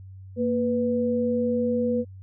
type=tone pair together; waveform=sine; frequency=232.9 / 493.9 Hz; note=A#3 / B4; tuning=-1 / 0 cents; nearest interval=octave + minor second; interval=1301 cents; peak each=-24 dBFS; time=0.36-2.05 s; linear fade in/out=50 ms; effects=added 95 Hz sine -40 dBFS peak until 2.22 s